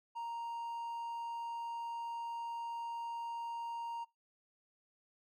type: tone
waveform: triangle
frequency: 932.3 Hz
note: A#5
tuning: in tune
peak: -37 dBFS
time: 0.15-4.05 s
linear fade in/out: 20 ms
effects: noise-tail reverb RT60 0.2 s tail -22 dB re dry